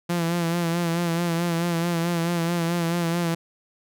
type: tone with vibrato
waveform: sawtooth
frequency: 170 Hz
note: F3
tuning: 46 cents flat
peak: -18 dBFS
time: 0.09-3.35 s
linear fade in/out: 10 ms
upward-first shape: sine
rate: 4.6 Hz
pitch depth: 46 cents each way
effects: none